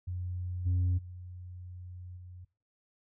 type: tone with level steps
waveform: sine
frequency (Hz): 90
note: F#2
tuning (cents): -47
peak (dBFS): -33 / -23 / -42 / -45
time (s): 0.07-2.45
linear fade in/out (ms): 10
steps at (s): 0.65 / 0.97 / 2.16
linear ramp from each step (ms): 20
effects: noise-tail reverb RT60 0.4 s tail -22 dB re dry + tanh soft clip ceiling -24 dBFS